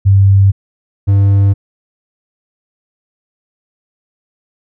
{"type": "tone pair in turn", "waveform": ["sine", "triangle"], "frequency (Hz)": [98, 99.25], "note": ["G2", "G2"], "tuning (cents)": [0, 22], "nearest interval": "unison", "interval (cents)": 22, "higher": "second", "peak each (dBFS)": -4, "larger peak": "neither", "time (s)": [[0.05, 0.52], [1.07, 1.54]], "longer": "neither", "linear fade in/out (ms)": 20, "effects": []}